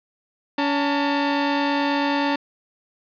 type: tone pair together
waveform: sawtooth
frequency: 282.9 / 898 Hz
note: C#4 / A5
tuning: +35 / +35 cents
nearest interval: octave + minor sixth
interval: 2000 cents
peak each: -17 / -20 dBFS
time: 0.58-2.36 s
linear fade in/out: 5 ms
effects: resampled to 11025 Hz + 8-bit